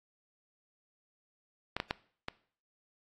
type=clicks; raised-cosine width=0.3 ms; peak=-16 / -15 / -14 / -19 dBFS; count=4; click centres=1.766 / 1.801 / 1.909 / 2.284 s; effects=noise-tail reverb RT60 0.5 s tail -20 dB re dry + AAC 48 kbps